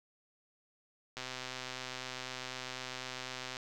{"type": "click train", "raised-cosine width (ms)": 0.2, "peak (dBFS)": -23, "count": 308, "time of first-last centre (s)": [1.17, 3.568], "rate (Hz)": 128, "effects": []}